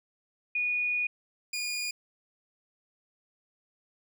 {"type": "tone pair in turn", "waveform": ["sine", "20% pulse"], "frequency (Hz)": [2458, 2438], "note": ["D#7", "D#7"], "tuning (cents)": [-22, -36], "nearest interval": "unison", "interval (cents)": 14, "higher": "first", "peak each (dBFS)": -26, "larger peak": "neither", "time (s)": [[0.55, 1.07], [1.53, 1.91]], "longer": "first", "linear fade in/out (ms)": 5, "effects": []}